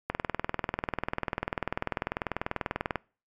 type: click train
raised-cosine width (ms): 0.5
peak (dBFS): -13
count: 59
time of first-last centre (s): 0.1-2.957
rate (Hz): 20.3
effects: noise-tail reverb RT60 0.4 s tail -25 dB re dry + MP3 96 kbps